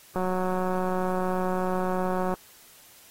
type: click train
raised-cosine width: 1 ms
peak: -15 dBFS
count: 402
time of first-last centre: 0.16-2.339 s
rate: 184 Hz
effects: white hiss -53 dBFS RMS until 3.1 s + AAC 48 kbps